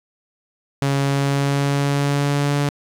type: tone with pitch glide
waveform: sawtooth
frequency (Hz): 138.9 to 143.63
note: C#3 to D3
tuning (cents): +4 to -38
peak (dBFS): -13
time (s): 0.82-2.69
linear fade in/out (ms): 0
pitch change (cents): +58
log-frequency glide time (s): 1.02-2.56
effects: low-pass 10000 Hz 12 dB/octave + 8-bit